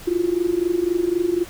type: tone with amplitude modulation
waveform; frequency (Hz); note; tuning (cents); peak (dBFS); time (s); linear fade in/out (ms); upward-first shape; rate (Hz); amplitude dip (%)
sine; 349.2; F4; 0; -14; 0.07-1.45; 10; sine; 23.9; 85
effects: pink hiss -40 dBFS RMS until 1.49 s